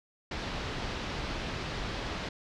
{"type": "low-pass noise", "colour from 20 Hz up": "pink", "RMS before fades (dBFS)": -36, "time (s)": [0.31, 2.29], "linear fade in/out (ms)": 5, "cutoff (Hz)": 4900, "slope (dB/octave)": 24, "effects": []}